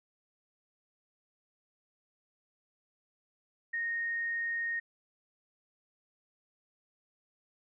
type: tone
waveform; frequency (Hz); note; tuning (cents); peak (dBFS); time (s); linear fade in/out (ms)
sine; 1856; A#6; -8; -31; 3.73-4.8; 10
effects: none